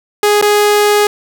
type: tone with dropouts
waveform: sawtooth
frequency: 415.3 Hz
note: G#4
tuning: in tune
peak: -4 dBFS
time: 0.23-1.07 s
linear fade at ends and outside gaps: 2 ms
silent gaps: 0.414-0.424 s
effects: none